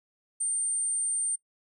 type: tone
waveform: sine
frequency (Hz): 8870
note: C#9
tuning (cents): 0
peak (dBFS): -26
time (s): 0.4-1.36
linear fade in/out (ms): 10
effects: noise-tail reverb RT60 0.1 s tail -22 dB re dry